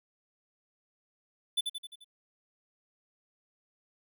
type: tone with echo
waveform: square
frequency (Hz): 3500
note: A7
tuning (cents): -10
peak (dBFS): -26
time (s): 1.57-1.61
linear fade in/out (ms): 10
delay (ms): 87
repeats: 5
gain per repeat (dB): -5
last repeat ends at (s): 2.045
effects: none